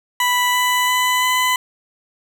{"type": "tone with pitch steps", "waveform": "20% pulse", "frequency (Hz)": [987.8, 994.1, 1000.4, 1006.8], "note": ["B5", "B5", "B5", "B5"], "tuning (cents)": [0, 11, 22, 33], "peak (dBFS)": -10, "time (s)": [0.2, 1.56], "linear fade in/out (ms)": 2, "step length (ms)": 340, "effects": []}